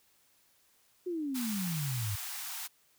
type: exponential sweep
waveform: sine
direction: down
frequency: 370 to 97 Hz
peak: -32 dBFS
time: 1.06-2.16 s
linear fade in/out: 10 ms
type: high-pass noise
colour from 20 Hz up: white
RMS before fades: -40 dBFS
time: 1.34-2.68 s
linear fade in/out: 20 ms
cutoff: 720 Hz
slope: 96 dB/octave
effects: white hiss -68 dBFS RMS until 2.98 s